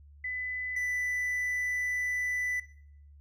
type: tone pair in turn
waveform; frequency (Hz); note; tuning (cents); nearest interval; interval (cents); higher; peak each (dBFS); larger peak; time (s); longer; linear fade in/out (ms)
sine / triangle; 2003 / 1988; B6 / B6; +24 / +11; unison; 13; first; -32 / -27; second; 0.24-0.76 / 0.76-2.6; second; 5
effects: noise-tail reverb RT60 0.6 s tail -17 dB re dry + added 72 Hz sine -51 dBFS peak until 3.2 s